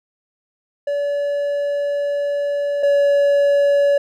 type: tone pair in turn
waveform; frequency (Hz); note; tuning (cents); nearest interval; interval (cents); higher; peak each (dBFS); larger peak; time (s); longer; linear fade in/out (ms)
triangle; 573 / 568.4; D5 / C#5; -43 / +43; unison; 14; first; -16 / -10; second; 0.87-2.83 / 2.83-3.98; first; 5
effects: none